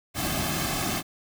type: noise with comb filter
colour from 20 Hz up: pink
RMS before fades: -28 dBFS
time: 0.14-1.03 s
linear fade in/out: 50 ms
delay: 2.1 ms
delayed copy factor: -0.7
effects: none